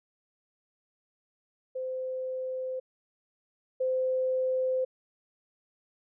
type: tone pair in turn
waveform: sine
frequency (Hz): 516 / 516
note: C5 / C5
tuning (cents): -24 / -24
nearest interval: unison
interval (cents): 0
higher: neither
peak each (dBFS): -31 / -25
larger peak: second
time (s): 1.75-2.8 / 3.8-4.85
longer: neither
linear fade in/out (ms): 10
effects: none